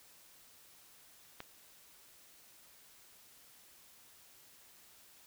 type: click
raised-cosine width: 0.3 ms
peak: -27 dBFS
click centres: 1.404 s
effects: white hiss -61 dBFS RMS until 5.26 s